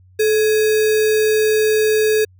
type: tone with sample-and-hold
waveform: sine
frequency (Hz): 432.2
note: A4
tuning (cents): -31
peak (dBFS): -12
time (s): 0.19-2.25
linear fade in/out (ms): 10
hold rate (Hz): 2100
effects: added 92 Hz sine -46 dBFS peak until 2.39 s